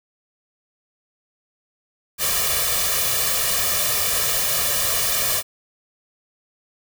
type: noise with comb filter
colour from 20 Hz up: white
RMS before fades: -21 dBFS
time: 2.18-5.43 s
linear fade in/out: 50 ms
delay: 1.7 ms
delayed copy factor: +1
effects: none